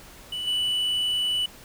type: tone with level steps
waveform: triangle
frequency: 2967 Hz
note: F#7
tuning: 4 cents sharp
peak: -27 / -21 dBFS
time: 0.32-1.46 s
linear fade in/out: 5 ms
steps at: 0.47 s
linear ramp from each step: 5 ms
effects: pink hiss -47 dBFS RMS until 1.64 s